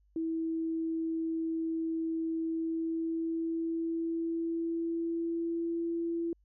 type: tone with pitch glide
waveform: sine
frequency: 325.5 to 336.2 Hz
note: E4 to E4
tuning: -22 to +34 cents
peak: -30 dBFS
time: 0.16-6.33 s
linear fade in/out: 2 ms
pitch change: +56 cents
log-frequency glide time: 2.4-5.84 s
effects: added 50 Hz sine -64 dBFS peak until 6.44 s